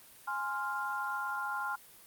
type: chord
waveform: sine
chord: F minor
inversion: first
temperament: equal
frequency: 830.6 / 1046.5 / 1396.9 Hz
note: Ab5 / C6 / F6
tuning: 0 / 0 / 0 cents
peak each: -38 / -37 / -36 dBFS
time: 0.27-1.76 s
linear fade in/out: 10 ms
effects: white hiss -56 dBFS RMS until 2.06 s + Opus 32 kbps